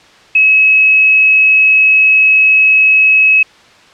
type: tone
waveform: sine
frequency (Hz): 2569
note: E7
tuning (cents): -45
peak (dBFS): -4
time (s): 0.35-3.43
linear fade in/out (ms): 5
effects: white hiss -42 dBFS RMS until 3.93 s + low-pass 4000 Hz 12 dB/octave